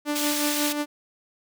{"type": "tone with tremolo", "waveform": "sawtooth", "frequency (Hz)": 294.7, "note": "D4", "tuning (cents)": 6, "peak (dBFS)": -19, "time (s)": [0.05, 0.86], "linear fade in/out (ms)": 50, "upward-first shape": "sine", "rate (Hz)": 5.5, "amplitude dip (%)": 50}
{"type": "high-pass noise", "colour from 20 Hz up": "pink", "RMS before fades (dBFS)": -28, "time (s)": [0.15, 0.73], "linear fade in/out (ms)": 10, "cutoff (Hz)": 2800, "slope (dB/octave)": 12}
{"effects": []}